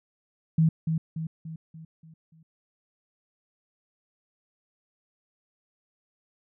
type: tone with echo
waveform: sine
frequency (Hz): 160.8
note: E3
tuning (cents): -43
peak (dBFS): -17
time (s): 0.58-0.69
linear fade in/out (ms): 5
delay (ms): 290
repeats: 6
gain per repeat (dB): -6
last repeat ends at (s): 2.43
effects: none